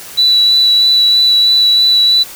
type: tone with vibrato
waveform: sine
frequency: 3951 Hz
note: B7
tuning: in tune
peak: -6 dBFS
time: 0.17-2.24 s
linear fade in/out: 20 ms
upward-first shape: sine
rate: 3.1 Hz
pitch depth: 10 cents each way
effects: white hiss -31 dBFS RMS until 2.35 s